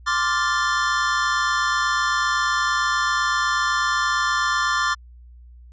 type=chord; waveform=square; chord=D minor seventh; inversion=third; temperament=equal; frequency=1046.5 / 1174.7 / 1396.9 / 1760 Hz; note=C6 / D6 / F6 / A6; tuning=0 / 0 / 0 / 0 cents; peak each=-27 / -24 / -26 / -25 dBFS; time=0.06-4.95 s; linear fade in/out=20 ms; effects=added 60 Hz sine -42 dBFS peak until 5.72 s + resampled to 16000 Hz